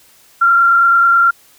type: tone with frequency modulation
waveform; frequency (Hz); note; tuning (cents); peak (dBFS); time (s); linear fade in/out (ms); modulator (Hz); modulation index
sine; 1377; F6; -25; -7; 0.41-1.31; 10; 29.2; 0.74
effects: white hiss -48 dBFS RMS until 1.58 s